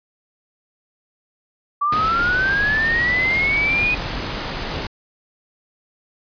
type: linear sweep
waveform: sine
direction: up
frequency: 1143 to 2500 Hz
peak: -16 dBFS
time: 1.81-3.95 s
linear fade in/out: 10 ms
type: noise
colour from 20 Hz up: pink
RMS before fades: -26 dBFS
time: 1.92-4.87 s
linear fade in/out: 5 ms
effects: resampled to 11025 Hz